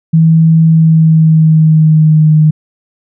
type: tone with pitch glide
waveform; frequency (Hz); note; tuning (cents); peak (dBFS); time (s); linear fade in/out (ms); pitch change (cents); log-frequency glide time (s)
sine; 161.9 to 154.5; E3 to D#3; -31 to -12; -3; 0.13-2.51; 10; -81; 0.64-2.35
effects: none